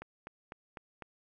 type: click train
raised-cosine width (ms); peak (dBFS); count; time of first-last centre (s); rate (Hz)
0.5; -28; 5; 0.02-1.023; 3.99
effects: none